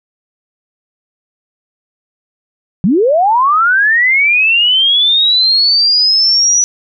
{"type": "linear sweep", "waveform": "sine", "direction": "up", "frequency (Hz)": [160, 5920], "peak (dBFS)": -7, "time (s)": [2.84, 6.64], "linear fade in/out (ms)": 0, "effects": []}